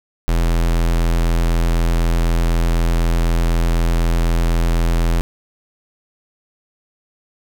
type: tone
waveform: square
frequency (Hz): 42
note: E1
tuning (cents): +33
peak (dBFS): -14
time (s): 0.28-5.21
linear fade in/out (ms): 0
effects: none